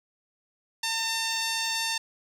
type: tone with band-pass filter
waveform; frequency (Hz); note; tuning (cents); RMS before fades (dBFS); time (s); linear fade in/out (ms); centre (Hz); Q
sawtooth; 903; A5; +45; -29; 0.83-1.98; 5; 5000; 1
effects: none